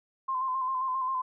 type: tone with vibrato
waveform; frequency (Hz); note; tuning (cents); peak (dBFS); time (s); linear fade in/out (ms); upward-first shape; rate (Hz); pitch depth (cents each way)
sine; 1041; C6; -9; -27; 0.28-1.22; 10; square; 7.5; 33
effects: none